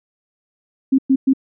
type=tone bursts; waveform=sine; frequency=266.7 Hz; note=C4; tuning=33 cents sharp; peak=-10 dBFS; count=3; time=0.92-1.335 s; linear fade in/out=10 ms; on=65 ms; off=110 ms; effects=none